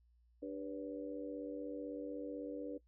harmonic tone with a mistuned harmonic, 98 Hz, G2, in tune, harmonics 3 / 4 / 5 / 6, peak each -43 / -52 / -45 / -50 dBFS, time 0.42-2.78 s, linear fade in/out 10 ms, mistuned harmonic 6, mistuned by -66 cents, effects noise-tail reverb RT60 0.1 s tail -18 dB re dry + added 59 Hz sine -67 dBFS peak until 2.87 s

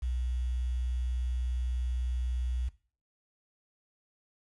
sine tone with quantisation, 61.74 Hz, B1, in tune, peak -29 dBFS, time 0.02-2.69 s, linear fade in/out 10 ms, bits 9, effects noise-tail reverb RT60 0.4 s tail -18 dB re dry + resampled to 24000 Hz

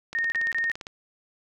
click train, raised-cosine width 0.2 ms, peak -20 dBFS, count 14, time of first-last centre 0.13-0.869 s, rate 17.6 Hz
sine tone bursts, 1843 Hz, A#6, 20 cents flat, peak -23 dBFS, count 3, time 0.15-0.716 s, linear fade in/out 0 ms, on 170 ms, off 28 ms
effects none

